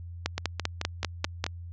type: two click trains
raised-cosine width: 0.2 ms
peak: -12 / -9 dBFS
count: 6 / 7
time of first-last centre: 0.38-1.465 / 0.26-1.441 s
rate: 4.61 / 5.08 Hz
effects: added 86 Hz sine -38 dBFS peak until 1.72 s + resampled to 16000 Hz